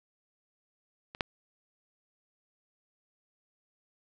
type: clicks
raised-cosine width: 0.3 ms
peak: -27 / -12 dBFS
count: 2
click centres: 1.149 / 1.208 s
effects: none